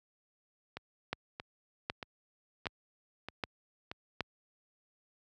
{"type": "two click trains", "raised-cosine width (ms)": 0.3, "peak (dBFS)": [-17, -24], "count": [5, 6], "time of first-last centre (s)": [[1.13, 4.207], [0.77, 3.915]], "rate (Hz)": [1.3, 1.59], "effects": ["high-pass 60 Hz 12 dB/octave"]}